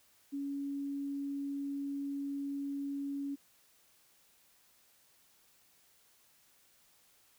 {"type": "tone", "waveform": "sine", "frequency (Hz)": 280.3, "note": "C#4", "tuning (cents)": 19, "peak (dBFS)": -35, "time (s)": [0.32, 3.36], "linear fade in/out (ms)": 20, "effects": ["white hiss -67 dBFS RMS until 7.38 s"]}